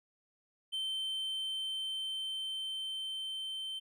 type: tone with level ramp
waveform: triangle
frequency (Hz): 3100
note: G7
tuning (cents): -20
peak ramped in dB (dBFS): -32 to -36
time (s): 0.72-3.8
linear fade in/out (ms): 20
effects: none